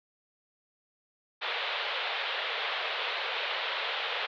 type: band-pass noise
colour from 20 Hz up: white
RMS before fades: -33 dBFS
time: 1.41-4.27 s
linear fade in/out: 20 ms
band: 440 to 3800 Hz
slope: 48 dB/octave
effects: none